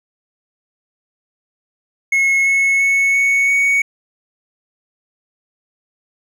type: tone with pitch steps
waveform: triangle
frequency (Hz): 2177 / 2191 / 2205 / 2219 / 2233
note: C#7 / C#7 / C#7 / C#7 / C#7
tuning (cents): -32 / -21 / -10 / +1 / +12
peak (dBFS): -10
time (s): 2.12-3.82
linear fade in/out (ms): 5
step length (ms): 340
effects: none